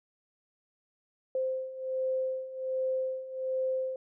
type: beating tone pair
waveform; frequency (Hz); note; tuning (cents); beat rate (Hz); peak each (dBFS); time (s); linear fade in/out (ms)
sine; 520 / 521.3; C5 / C5; -11 / -6; 1.3; -35 / -31; 1.35-3.96; 2
effects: none